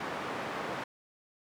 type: band-pass noise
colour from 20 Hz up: white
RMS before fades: -37 dBFS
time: 0-0.84 s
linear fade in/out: 5 ms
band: 160 to 1300 Hz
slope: 12 dB/octave
effects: none